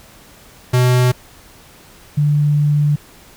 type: tone pair in turn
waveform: square / sine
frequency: 125.2 / 147.32 Hz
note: B2 / D3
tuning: +24 / +6 cents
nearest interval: minor third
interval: 282 cents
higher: second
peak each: -11 dBFS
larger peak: neither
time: 0.73-1.12 / 2.17-2.96 s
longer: second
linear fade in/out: 10 ms
effects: pink hiss -44 dBFS RMS until 3.36 s